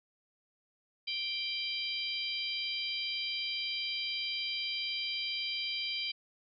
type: harmonic tone with a mistuned harmonic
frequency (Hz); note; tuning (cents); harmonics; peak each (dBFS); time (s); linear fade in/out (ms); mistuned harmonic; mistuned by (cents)
784; G5; 0; 3 / 4 / 5 / 6; -39 / -37 / -41 / -39; 1.07-6.12; 10; 6; +30
effects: none